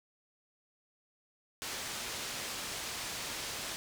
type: low-pass noise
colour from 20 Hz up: white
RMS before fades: -40 dBFS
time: 1.62-3.76 s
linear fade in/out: 0 ms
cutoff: 6800 Hz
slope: 12 dB/octave
effects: none